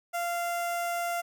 sawtooth tone with notch filter, 692 Hz, F5, 16 cents flat, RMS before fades -31 dBFS, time 0.13-1.22 s, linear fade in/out 20 ms, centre 4000 Hz, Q 1.3, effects none

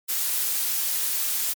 blue noise, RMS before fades -25 dBFS, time 0.08-1.54 s, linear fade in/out 20 ms, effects MP3 96 kbps

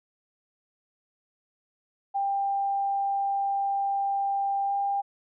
sine tone with pitch glide, 793 to 798.5 Hz, G5 to G5, +20 to +32 cents, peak -24 dBFS, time 2.14-5.02 s, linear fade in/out 20 ms, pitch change +12 cents, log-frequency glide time 4.66-4.72 s, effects none

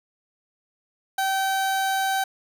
30% pulse tone, 772 Hz, G5, 27 cents flat, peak -19 dBFS, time 1.18-2.24 s, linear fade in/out 5 ms, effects none

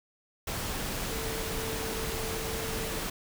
sine tone in noise, 446.4 Hz, A4, 25 cents sharp, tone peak -38 dBFS, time 1.11-2.99 s, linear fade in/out 5 ms, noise pink, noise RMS -34 dBFS, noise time 0.47-3.1 s, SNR -7 dB, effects none

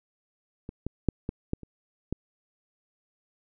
clicks, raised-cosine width 3 ms, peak -24 / -18 / -9 / -17 / -14 / -30 / -16 dBFS, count 7, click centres 0.691 / 0.866 / 1.087 / 1.291 / 1.534 / 1.633 / 2.126 s, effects none

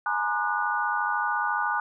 sine tone cluster, 840 / 934 / 1026 / 1207 / 1470 Hz, G#5 / A#5 / C6 / D6 / F#6, +19 / +3 / -34 / +47 / -12 cents, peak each -30 / -31 / -35 / -30 / -28 dBFS, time 0.06-1.8 s, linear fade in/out 2 ms, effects none

